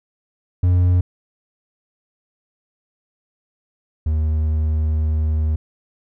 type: tone pair in turn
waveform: triangle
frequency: 89.5 / 77.6 Hz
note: F2 / D#2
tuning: +43 / -4 cents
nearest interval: major second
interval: 247 cents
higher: first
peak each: -10 / -14 dBFS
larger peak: first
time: 0.63-1.01 / 4.06-5.56 s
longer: second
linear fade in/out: 5 ms
effects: none